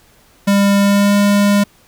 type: tone with pitch glide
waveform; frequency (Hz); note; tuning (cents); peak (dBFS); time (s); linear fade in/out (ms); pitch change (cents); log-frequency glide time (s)
square; 200 to 202.9; G3 to G#3; +35 to -40; -10; 0.47-1.64; 10; +25; 0.78-1.15
effects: pink hiss -50 dBFS RMS until 1.87 s